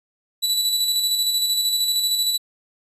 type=tone with tremolo; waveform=sawtooth; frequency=3951 Hz; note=B7; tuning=in tune; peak=-14 dBFS; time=0.42-2.38 s; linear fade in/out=20 ms; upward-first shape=square; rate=13 Hz; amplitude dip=35%; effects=resampled to 32000 Hz